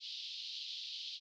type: band-pass noise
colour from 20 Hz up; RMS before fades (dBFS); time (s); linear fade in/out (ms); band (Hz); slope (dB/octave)
pink; -45; 0-1.2; 50; 3100 to 4800; 48
effects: none